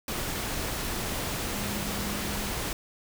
sine tone in noise, 203.9 Hz, G#3, 32 cents flat, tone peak -36 dBFS, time 1.53-2.51 s, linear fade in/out 2 ms, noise pink, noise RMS -32 dBFS, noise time 0.08-2.73 s, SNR -7 dB, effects none

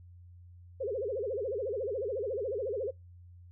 sine tone with vibrato, 466.2 Hz, A#4, in tune, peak -31 dBFS, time 0.8-2.91 s, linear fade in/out 10 ms, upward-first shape sine, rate 14 Hz, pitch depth 280 cents each way, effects noise-tail reverb RT60 0.2 s tail -25 dB re dry + added 88 Hz sine -50 dBFS peak until 3.51 s

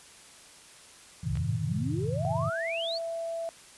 sine chord, F# diminished seventh, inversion none, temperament just, 92.5 / 111 / 133.2 / 159.84 Hz, F#2 / A2 / C3 / Eb3, 0 / +16 / +31 / +47 cents, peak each -37 / -34 / -33 / -33 dBFS, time 1.23-2.5 s, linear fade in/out 10 ms
sine exponential sweep, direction up, 60.6 to 4716 Hz, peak -32 dBFS, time 1.29-2.99 s, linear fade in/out 20 ms
clicks, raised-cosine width 0.3 ms, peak -29 dBFS, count 2, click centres 1.355 / 1.372 s
sine tone with pitch glide, 659.3 to 665.4 Hz, E5 to E5, 0 to +16 cents, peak -31 dBFS, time 2.25-3.49 s, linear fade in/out 0 ms, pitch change +16 cents, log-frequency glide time 2.45-2.79 s
effects white hiss -52 dBFS RMS until 3.77 s + resampled to 24000 Hz

